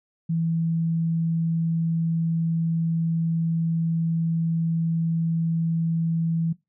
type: tone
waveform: sine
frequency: 164.7 Hz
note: E3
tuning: 1 cent flat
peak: -21 dBFS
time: 0.29-6.53 s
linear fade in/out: 10 ms
effects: noise-tail reverb RT60 0.2 s tail -20 dB re dry